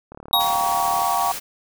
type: click train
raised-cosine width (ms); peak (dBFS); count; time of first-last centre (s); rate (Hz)
1; -24; 34; 0.12-1.019; 36.7
type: chord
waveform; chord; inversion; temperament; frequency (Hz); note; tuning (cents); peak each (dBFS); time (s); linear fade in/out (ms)
sine; G half-diminished seventh; third; just; 705.6 / 784 / 940.8 / 1128.9; F5 / G5 / Bb5 / Db6; +18 / 0 / +16 / +31; -24; 0.33-1.32; 5
type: tone with exponential decay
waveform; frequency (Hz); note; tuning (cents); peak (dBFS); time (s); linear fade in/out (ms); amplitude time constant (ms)
square; 3781; A#7; +24; -14; 0.33-0.68; 1; 76
type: noise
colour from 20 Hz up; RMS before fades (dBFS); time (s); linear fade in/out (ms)
white; -30; 0.39-1.4; 20
effects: none